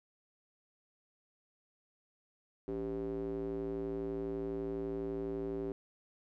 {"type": "tone with band-pass filter", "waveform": "square", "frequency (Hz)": 56, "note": "A1", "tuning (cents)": 31, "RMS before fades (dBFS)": -38, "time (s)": [2.68, 5.72], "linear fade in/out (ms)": 0, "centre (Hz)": 360, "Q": 5.6, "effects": []}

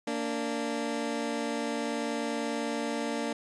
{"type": "tone pair together", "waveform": "20% pulse", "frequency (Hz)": [230.8, 291.3], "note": ["A#3", "D4"], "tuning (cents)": [-17, -14], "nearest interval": "major third", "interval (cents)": 403, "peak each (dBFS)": -28, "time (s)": [0.07, 3.33], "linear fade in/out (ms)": 5, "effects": ["resampled to 22050 Hz"]}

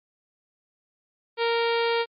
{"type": "harmonic tone", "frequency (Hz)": 464.7, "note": "A#4", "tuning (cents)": -5, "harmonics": [1, 2, 3, 4, 5, 6, 7, 8, 9, 10], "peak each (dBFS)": [-23, -28, -33, -35, -33, -37, -36, -38, -40, -41], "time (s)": [1.37, 2.06], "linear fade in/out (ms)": 50, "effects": ["MP3 48 kbps"]}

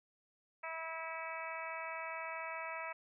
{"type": "harmonic tone", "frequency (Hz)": 324.8, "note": "E4", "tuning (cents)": -26, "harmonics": [2, 3, 4, 5, 6, 7, 8], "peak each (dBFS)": [-47, -46, -47, -52, -49, -47, -51], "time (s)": [0.63, 2.93], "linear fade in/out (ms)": 10, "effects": []}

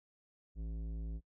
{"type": "tone with tanh clipping", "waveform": "sine", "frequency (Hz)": 55, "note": "A1", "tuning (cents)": 0, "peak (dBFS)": -40, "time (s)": [0.55, 1.21], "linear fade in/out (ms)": 50, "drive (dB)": 13, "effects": ["noise-tail reverb RT60 0.1 s tail -24 dB re dry"]}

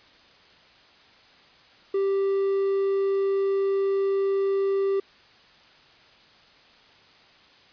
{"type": "tone", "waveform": "triangle", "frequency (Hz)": 392, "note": "G4", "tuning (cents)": 0, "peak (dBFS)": -19, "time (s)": [1.94, 5], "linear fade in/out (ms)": 5, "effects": ["white hiss -54 dBFS RMS until 7.72 s", "resampled to 11025 Hz"]}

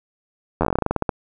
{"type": "slowing click train", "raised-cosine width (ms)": 1, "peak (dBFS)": -5, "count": 16, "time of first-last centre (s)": [0.61, 1.092], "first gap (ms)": 11, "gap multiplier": 1.14, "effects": []}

